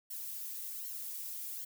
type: noise with flanger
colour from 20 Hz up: violet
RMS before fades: -42 dBFS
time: 0.1-1.65 s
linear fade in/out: 10 ms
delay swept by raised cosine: 0.81 to 3.21 ms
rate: 1.3 Hz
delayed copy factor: -0.9
effects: none